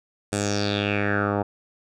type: tone with low-pass filter sweep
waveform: 10% pulse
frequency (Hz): 102.1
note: G#2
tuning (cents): -29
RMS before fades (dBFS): -24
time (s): 0.32-1.43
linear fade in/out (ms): 10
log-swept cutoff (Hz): 8900 to 890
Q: 4.8
effects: none